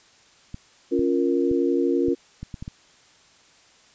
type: clicks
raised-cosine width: 5 ms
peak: -21 dBFS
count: 8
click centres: 0.544 / 0.993 / 1.514 / 2.084 / 2.43 / 2.542 / 2.625 / 2.679 s
type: chord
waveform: sine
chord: Bb minor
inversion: first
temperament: equal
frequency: 277.2 / 349.2 / 466.2 Hz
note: Db4 / F4 / Bb4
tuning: 0 / 0 / 0 cents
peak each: -23 / -22 / -25 dBFS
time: 0.91-2.15 s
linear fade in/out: 20 ms
effects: white hiss -55 dBFS RMS until 3.94 s + resampled to 16000 Hz